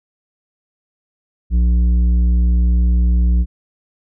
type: tone with tanh clipping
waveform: triangle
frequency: 59.8 Hz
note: A#1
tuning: 45 cents sharp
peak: -12 dBFS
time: 1.5-3.46 s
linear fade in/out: 50 ms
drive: 12 dB
effects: none